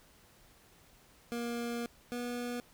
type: tone pair in turn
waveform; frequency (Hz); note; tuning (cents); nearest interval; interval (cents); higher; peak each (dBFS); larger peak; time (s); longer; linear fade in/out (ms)
25% pulse; 236.5 / 242.7; A#3 / B3; +25 / -30; unison; 45; second; -31 / -32; first; 1.32-1.86 / 2.12-2.6; first; 0
effects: pink hiss -62 dBFS RMS until 2.73 s